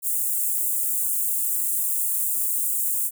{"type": "high-pass noise", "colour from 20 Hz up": "white", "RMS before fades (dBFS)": -24, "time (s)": [0.02, 3.11], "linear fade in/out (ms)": 50, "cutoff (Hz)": 7700, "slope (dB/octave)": 48, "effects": []}